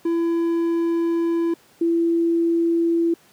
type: tone pair in turn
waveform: triangle / sine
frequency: 335.6 / 335.6 Hz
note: E4 / E4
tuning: +31 / +31 cents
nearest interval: unison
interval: 0 cents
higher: neither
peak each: -16 dBFS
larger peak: neither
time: 0.05-1.54 / 1.81-3.14 s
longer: first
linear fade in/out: 5 ms
effects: pink hiss -54 dBFS RMS until 3.32 s + high-pass 150 Hz 12 dB/octave